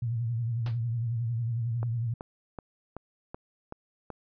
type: tone with vibrato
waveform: sine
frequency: 116.7 Hz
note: A#2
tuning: 2 cents sharp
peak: -27 dBFS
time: 0.02-2.14 s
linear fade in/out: 5 ms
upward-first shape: triangle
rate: 11 Hz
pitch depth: 94 cents each way
type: noise with exponential decay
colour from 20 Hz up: pink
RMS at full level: -37 dBFS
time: 0.66-0.8 s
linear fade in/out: 2 ms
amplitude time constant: 30 ms
type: click train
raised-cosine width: 1 ms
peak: -24 dBFS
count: 7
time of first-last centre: 1.83-4.103 s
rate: 2.64 Hz
effects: resampled to 11025 Hz